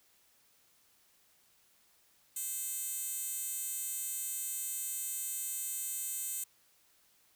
10% pulse tone with high-pass filter, 520 Hz, C5, 11 cents flat, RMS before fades -38 dBFS, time 2.36-6.44 s, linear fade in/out 5 ms, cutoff 9100 Hz, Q 2.1, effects white hiss -68 dBFS RMS until 7.35 s

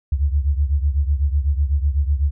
sine beating tone pair, 69.3 / 77.3 Hz, C#2 / D#2, 0 / -11 cents, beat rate 8 Hz, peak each -17 / -21 dBFS, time 0.12-2.31 s, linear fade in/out 5 ms, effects none

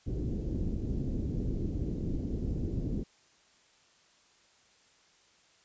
pink low-pass noise, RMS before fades -33 dBFS, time 0.06-3.04 s, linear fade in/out 20 ms, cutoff 360 Hz, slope 24 dB/octave, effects white hiss -64 dBFS RMS until 5.64 s + resampled to 16000 Hz

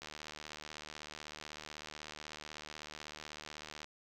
click train, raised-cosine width 0.2 ms, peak -28 dBFS, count 292, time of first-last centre 0.02-3.844 s, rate 76.1 Hz, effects 10-bit

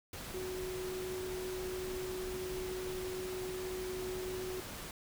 sine tone in noise, 370 Hz, F#4, in tune, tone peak -38 dBFS, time 0.34-4.6 s, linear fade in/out 2 ms, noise pink, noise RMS -45 dBFS, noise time 0.13-4.91 s, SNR +4 dB, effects none

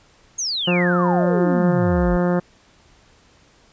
sine exponential sweep, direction down, 6700 to 43.65 Hz, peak -21 dBFS, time 0.38-2.17 s, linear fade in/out 10 ms
harmonic tone, 177.1 Hz, F3, 24 cents sharp, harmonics 1 / 2 / 3 / 4 / 5 / 6 / 7 / 8 / 9 / 10, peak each -18 / -23 / -23 / -30 / -33 / -35 / -34 / -36 / -38 / -39 dBFS, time 0.67-2.4 s, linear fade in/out 10 ms
effects pink hiss -54 dBFS RMS until 3.72 s + resampled to 16000 Hz

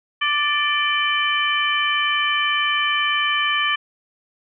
harmonic tone with a mistuned harmonic, 587.3 Hz, D5, in tune, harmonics 2 / 3 / 4 / 5, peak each -23 / -23 / -23 / -23 dBFS, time 0.21-3.76 s, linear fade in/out 10 ms, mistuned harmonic 5, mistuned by +58 cents, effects none

